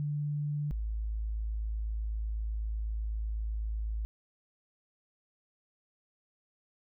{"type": "tone pair in turn", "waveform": "sine", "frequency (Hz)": [147.1, 54], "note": ["D3", "A1"], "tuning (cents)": [3, -32], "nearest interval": "octave + perfect fourth", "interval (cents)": 1735, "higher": "first", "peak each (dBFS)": [-30, -31], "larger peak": "first", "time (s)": [[0, 0.71], [0.71, 4.05]], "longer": "second", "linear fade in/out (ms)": 0, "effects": []}